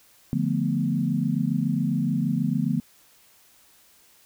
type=chord; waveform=sine; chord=B half-diminished seventh; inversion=first; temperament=equal; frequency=146.83 / 174.61 / 220 / 246.9 Hz; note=D3 / F3 / A3 / B3; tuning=0 / 0 / 0 / 0 cents; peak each=-27 dBFS; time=0.33-2.8 s; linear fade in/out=0 ms; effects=white hiss -57 dBFS RMS until 4.25 s